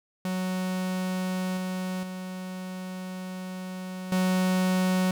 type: tone with level steps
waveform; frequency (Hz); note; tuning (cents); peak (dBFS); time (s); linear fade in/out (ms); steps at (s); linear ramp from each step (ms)
45% pulse; 185; F#3; 0; -27 / -29 / -34 / -22; 0.25-5.11; 2; 1.57 / 2.03 / 4.12; 2
effects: none